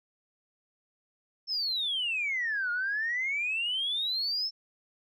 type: exponential two-way sweep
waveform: sine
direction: down then up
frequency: 5370 to 1413 to 5370 Hz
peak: -27 dBFS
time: 1.47-4.51 s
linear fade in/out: 50 ms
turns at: 2.71 s
effects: tanh soft clip ceiling -23 dBFS